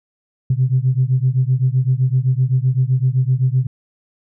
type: beating tone pair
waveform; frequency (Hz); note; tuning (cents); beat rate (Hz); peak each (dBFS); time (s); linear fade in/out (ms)
sine; 125.8 / 133.6; B2 / C3; +32 / +36; 7.8; -15 / -16; 0.5-3.67; 5
effects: tanh soft clip ceiling -6 dBFS